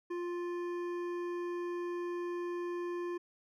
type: tone with hard clipping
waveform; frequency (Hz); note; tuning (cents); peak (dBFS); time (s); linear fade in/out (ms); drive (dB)
sine; 350; F4; +4; -37; 0.1-3.18; 10; 11
effects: none